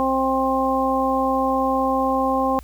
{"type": "harmonic tone", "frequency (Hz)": 264.5, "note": "C4", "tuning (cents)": 19, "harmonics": [1, 2, 3, 4], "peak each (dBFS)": [-23, -23, -23, -23], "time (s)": [0, 2.59], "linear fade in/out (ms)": 0, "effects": ["added 60 Hz sine -38 dBFS peak until 2.63 s", "white hiss -53 dBFS RMS until 2.63 s"]}